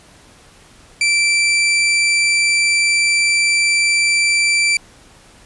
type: tone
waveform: sawtooth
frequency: 2339 Hz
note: D7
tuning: 8 cents flat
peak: -9 dBFS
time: 1.01-4.77 s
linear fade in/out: 2 ms
effects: pink hiss -46 dBFS RMS until 5.45 s + resampled to 24000 Hz